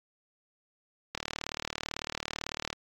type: click train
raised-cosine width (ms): 0.2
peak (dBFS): -15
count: 61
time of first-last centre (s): 1.15-2.729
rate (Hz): 38
effects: AAC 64 kbps